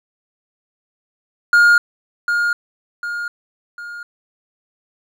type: tone with echo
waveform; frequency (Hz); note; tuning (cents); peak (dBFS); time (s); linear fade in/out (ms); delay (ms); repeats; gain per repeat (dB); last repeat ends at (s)
triangle; 1420; F6; +28; -6; 1.53-1.78; 2; 750; 3; -7; 4.03
effects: none